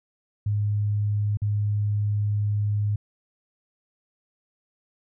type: tone with dropouts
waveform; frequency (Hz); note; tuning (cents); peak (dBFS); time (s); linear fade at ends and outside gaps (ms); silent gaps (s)
sine; 103.83; G#2; 0; -21; 0.46-2.96; 5; 1.372-1.418
effects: none